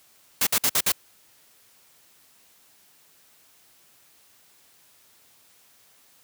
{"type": "noise bursts", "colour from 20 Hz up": "white", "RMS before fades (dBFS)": -21, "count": 5, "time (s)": [0.41, 0.921], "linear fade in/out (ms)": 5, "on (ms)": 59, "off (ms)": 54, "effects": ["white hiss -58 dBFS RMS until 6.23 s", "high-pass 60 Hz 12 dB/octave"]}